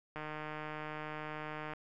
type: click train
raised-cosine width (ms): 0.5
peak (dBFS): -27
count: 242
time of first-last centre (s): 0.16-1.735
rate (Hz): 153
effects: none